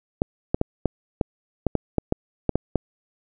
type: clicks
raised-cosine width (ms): 2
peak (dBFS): -6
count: 12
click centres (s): 0.219 / 0.545 / 0.614 / 0.857 / 1.212 / 1.667 / 1.753 / 1.983 / 2.124 / 2.493 / 2.556 / 2.757
effects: none